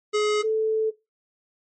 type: tone pair in turn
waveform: square / sine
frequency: 421.6 / 438.6 Hz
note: G#4 / A4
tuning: +26 / -6 cents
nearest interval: minor second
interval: 68 cents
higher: second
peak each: -20 / -19 dBFS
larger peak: second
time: 0.13-0.43 / 0.43-0.91 s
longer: second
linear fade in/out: 20 ms
effects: noise-tail reverb RT60 0.2 s tail -17 dB re dry + MP3 32 kbps